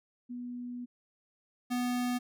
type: tone pair in turn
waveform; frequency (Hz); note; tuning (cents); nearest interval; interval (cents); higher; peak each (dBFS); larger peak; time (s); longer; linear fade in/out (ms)
sine / square; 244.7 / 246.5; B3 / B3; -16 / -3; unison; 13; second; -37 / -30; second; 0.29-0.86 / 1.7-2.19; first; 20
effects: none